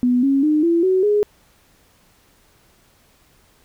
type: tone with pitch steps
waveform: sine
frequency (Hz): 247.1 / 274.2 / 304.2 / 337.5 / 374.5 / 415.6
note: B3 / C#4 / D#4 / E4 / F#4 / G#4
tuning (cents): +1 / -19 / -39 / +41 / +21 / +1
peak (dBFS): -13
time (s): 0.03-1.23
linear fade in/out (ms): 0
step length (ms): 200
effects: pink hiss -56 dBFS RMS until 3.64 s